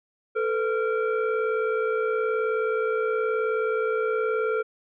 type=tone with frequency modulation; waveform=sine; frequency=440 Hz; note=A4; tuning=in tune; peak=-22 dBFS; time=0.35-4.63 s; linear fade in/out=20 ms; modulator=939 Hz; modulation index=0.97; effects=none